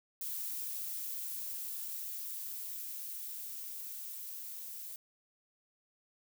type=noise with level ramp; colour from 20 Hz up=violet; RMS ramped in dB=-39 to -45 dBFS; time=0.21-4.96 s; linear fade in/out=2 ms; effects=none